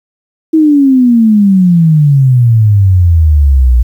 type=exponential sweep; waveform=sine; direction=down; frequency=323.4 to 58.27 Hz; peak=-3 dBFS; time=0.53-3.83 s; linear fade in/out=10 ms; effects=7-bit